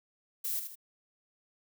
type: noise with echo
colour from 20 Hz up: violet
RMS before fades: -34 dBFS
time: 0.44-0.6 s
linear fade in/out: 10 ms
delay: 78 ms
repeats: 2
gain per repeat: -7 dB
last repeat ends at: 0.756 s
effects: none